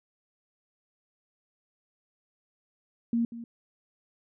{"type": "tone with echo", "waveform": "sine", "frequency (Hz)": 233.1, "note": "A#3", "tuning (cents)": 0, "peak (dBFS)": -23, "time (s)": [3.13, 3.25], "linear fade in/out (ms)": 2, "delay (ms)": 190, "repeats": 1, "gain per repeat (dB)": -14, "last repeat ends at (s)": 3.44, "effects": []}